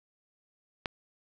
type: click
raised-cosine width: 0.3 ms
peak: -15 dBFS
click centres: 0.858 s
effects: none